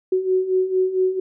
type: beating tone pair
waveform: sine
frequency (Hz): 370 / 374.4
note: F#4 / F#4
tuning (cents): 0 / +20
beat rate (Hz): 4.4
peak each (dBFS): -23 / -18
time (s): 0.12-1.2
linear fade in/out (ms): 5
effects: none